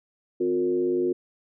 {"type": "tone with frequency modulation", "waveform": "sine", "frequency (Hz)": 359.9, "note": "F#4", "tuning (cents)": -48, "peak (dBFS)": -21, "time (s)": [0.4, 1.13], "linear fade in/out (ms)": 10, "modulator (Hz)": 98.2, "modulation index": 0.73, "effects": []}